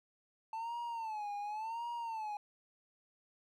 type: tone with vibrato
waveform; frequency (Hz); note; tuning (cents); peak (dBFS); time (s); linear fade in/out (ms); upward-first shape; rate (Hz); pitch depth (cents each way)
triangle; 880; A5; 0; -36; 0.53-2.37; 2; sine; 0.91; 130
effects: none